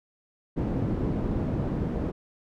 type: low-pass noise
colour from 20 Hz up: white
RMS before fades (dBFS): -28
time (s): 0.56-2.12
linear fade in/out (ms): 20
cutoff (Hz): 260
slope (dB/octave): 12
effects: none